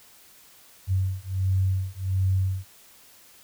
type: beating tone pair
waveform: sine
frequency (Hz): 93.9 / 95.3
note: F#2 / G2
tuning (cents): +26 / -48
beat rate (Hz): 1.4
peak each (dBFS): -25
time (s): 0.87-2.66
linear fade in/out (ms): 50
effects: white hiss -53 dBFS RMS until 3.43 s